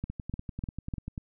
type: two click trains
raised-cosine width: 5 ms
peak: -20 / -23 dBFS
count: 4 / 12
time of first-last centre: 0.04-0.938 / 0.1-1.178 s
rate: 3.34 / 10.2 Hz
effects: none